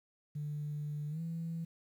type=tone with pitch glide; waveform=sine; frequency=148.2 to 165.39 Hz; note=D3 to E3; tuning=+16 to +6 cents; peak=-35 dBFS; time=0.35-1.65 s; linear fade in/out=10 ms; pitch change=+190 cents; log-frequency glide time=1.09-1.21 s; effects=tanh soft clip ceiling -32 dBFS + 11-bit